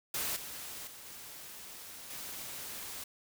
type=noise with level steps; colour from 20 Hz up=white; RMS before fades=-35 / -44 / -50 / -48 / -43 dBFS; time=0.14-3.04 s; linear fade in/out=5 ms; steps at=0.36 / 0.87 / 1.05 / 2.1 s; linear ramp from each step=5 ms; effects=none